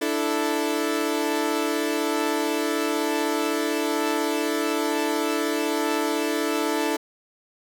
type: chord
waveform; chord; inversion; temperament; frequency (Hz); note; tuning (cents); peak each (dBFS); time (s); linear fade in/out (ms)
sawtooth; D suspended second; none; equal; 293.7 / 329.6 / 440; D4 / E4 / A4; 0 / 0 / 0; -23; 0.01-6.97; 10
effects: none